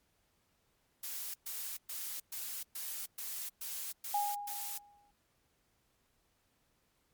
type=noise bursts; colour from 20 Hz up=blue; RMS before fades=-41 dBFS; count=9; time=1.03-4.78 s; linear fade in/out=5 ms; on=310 ms; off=120 ms
type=tone with exponential decay; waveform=sine; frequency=819 Hz; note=G#5; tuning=24 cents flat; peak=-28 dBFS; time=4.14-5.11 s; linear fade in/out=5 ms; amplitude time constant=210 ms
effects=pink hiss -75 dBFS RMS until 7.13 s + MP3 96 kbps